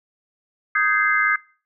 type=chord; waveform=sine; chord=Ab major seventh; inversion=second; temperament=just; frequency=1245.9 / 1557.4 / 1661.2 / 2077 Hz; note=Eb6 / G6 / Ab6 / C7; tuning=+2 / -12 / 0 / -13 cents; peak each=-22 dBFS; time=0.75-1.36 s; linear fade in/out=5 ms; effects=noise-tail reverb RT60 0.4 s tail -23 dB re dry